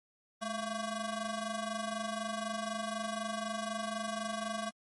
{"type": "ring-modulated tone", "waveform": "20% pulse", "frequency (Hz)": 450, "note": "A4", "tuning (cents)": 39, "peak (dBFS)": -27, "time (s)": [0.41, 4.71], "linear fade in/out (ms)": 20, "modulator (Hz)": 237, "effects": ["MP3 48 kbps"]}